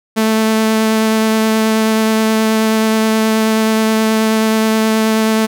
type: tone with vibrato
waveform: sawtooth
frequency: 219.9 Hz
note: A3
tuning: 1 cent flat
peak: -7 dBFS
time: 0.16-5.47 s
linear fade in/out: 20 ms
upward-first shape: triangle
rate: 9.4 Hz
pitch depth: 11 cents each way
effects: none